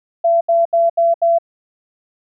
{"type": "tone bursts", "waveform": "sine", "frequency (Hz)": 675, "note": "E5", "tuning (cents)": 41, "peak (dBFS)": -10, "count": 5, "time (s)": [0.24, 1.386], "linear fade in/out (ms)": 10, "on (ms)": 170, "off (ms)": 74, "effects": []}